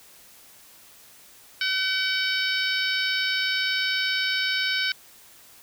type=harmonic tone; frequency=759 Hz; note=F#5; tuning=44 cents sharp; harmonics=2 / 3 / 4 / 5 / 6 / 7; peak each=-27 / -29 / -30 / -31 / -32 / -32 dBFS; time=1.61-4.92 s; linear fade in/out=2 ms; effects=white hiss -51 dBFS RMS until 5.62 s